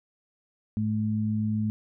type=tone pair together; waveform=sine; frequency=107.6 / 215.2 Hz; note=A2 / A3; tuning=-38 / -38 cents; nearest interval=octave; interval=1200 cents; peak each=-28 / -26 dBFS; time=0.77-1.7 s; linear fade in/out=0 ms; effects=none